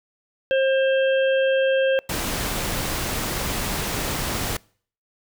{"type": "harmonic tone", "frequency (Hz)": 533, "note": "C5", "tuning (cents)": 32, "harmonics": [1, 3, 5, 6], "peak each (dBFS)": [-17, -27, -31, -33], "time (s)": [0.51, 1.99], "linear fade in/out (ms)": 0}
{"type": "noise", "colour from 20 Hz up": "pink", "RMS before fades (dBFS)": -26, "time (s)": [2.09, 4.57], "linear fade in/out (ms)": 5}
{"effects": ["noise-tail reverb RT60 0.5 s tail -25 dB re dry"]}